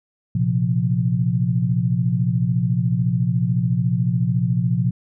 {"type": "chord", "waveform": "sine", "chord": "Bb suspended second", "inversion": "none", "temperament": "equal with one note detuned", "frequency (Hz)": [116.88, 130.81, 174.61], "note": ["Bb2", "C3", "F3"], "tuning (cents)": [5, 0, 0], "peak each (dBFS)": -21, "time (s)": [0.35, 4.91], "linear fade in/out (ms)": 5, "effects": []}